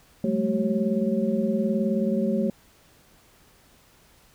sine tone cluster, 181.5 / 200.7 / 219.7 / 382 / 547 Hz, F#3 / G3 / A3 / G4 / C#5, -33 / +41 / -2 / -45 / -23 cents, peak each -33 / -28 / -24 / -30 / -29 dBFS, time 0.24-2.5 s, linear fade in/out 2 ms, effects pink hiss -57 dBFS RMS until 4.34 s

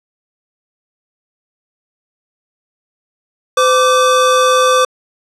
square tone pair together, 510 / 1171 Hz, C5 / D6, -44 / -5 cents, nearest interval octave + major second, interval 1439 cents, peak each -12 dBFS, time 3.57-4.85 s, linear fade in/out 5 ms, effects low-pass 9000 Hz 12 dB/octave

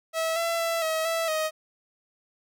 sawtooth tone with pitch steps, 649 / 671 / 666 / 639 / 659 / 627 Hz, E5 / E5 / E5 / D#5 / E5 / D#5, -27 / +31 / +18 / +46 / -1 / +13 cents, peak -21 dBFS, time 0.13-1.51 s, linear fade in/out 50 ms, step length 230 ms, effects none

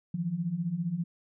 sine beating tone pair, 160.5 / 175.5 Hz, E3 / F3, -46 / +9 cents, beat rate 15 Hz, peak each -34 / -30 dBFS, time 0.14-1.04 s, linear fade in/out 5 ms, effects none

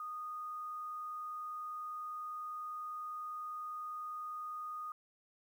sine tone with quantisation, 1235 Hz, D#6, 13 cents flat, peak -40 dBFS, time 0-4.92 s, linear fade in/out 2 ms, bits 11, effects none

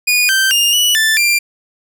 sawtooth tone with pitch steps, 2456 / 1559 / 2819 / 2946 / 1763 / 2378 Hz, D#7 / G6 / F7 / F#7 / A6 / D7, -23 / -10 / +16 / -8 / +3 / +21 cents, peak -7 dBFS, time 0.07-1.39 s, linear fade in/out 10 ms, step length 220 ms, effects none

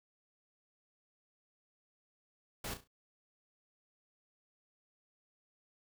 pink noise with echo, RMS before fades -41 dBFS, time 2.64-2.74 s, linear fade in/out 5 ms, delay 34 ms, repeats 4, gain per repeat -9 dB, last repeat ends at 2.876 s, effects none

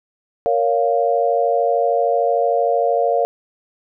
sine chord, Bb minor, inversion none, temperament just, 466.2 / 559.4 / 699.2 Hz, Bb4 / Db5 / F5, 0 / +16 / +2 cents, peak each -19 / -19 / -18 dBFS, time 0.46-3.25 s, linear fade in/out 0 ms, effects none

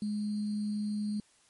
sine tone with sample-and-hold, 209.2 Hz, G#3, 13 cents sharp, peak -30 dBFS, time 0.02-1.2 s, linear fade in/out 2 ms, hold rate 4410 Hz, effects white hiss -65 dBFS RMS until 1.49 s + MP3 48 kbps

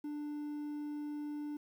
triangle tone with quantisation, 295.6 Hz, D4, 11 cents sharp, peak -36 dBFS, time 0.04-1.57 s, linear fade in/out 5 ms, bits 11, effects none

